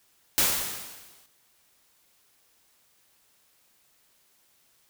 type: noise with exponential decay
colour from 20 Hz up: white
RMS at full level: -20 dBFS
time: 0.38-1.26 s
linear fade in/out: 0 ms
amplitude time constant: 190 ms
effects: white hiss -65 dBFS RMS until 4.89 s